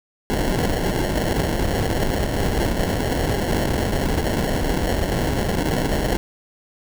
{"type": "noise with sample-and-hold", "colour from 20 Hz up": "pink", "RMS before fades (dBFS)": -21, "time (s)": [0.3, 6.17], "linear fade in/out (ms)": 0, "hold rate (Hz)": 1225, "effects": []}